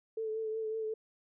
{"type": "tone with vibrato", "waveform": "sine", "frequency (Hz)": 440, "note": "A4", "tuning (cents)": 0, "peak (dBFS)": -33, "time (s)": [0.17, 0.94], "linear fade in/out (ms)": 5, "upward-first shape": "triangle", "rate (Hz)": 5.4, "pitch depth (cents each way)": 32, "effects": []}